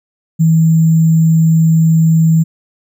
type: tone with sample-and-hold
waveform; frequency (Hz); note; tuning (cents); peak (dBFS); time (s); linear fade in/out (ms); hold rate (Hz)
sine; 161.7; E3; -33; -6; 0.39-2.44; 20; 7350
effects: none